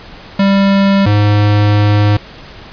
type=tone pair in turn; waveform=square; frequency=196.9 / 103.85 Hz; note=G3 / G#2; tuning=+8 / 0 cents; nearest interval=major seventh; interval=1108 cents; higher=first; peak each=-8 / -8 dBFS; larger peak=neither; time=0.39-1.06 / 1.06-2.17 s; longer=second; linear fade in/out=5 ms; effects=pink hiss -34 dBFS RMS until 2.72 s + resampled to 11025 Hz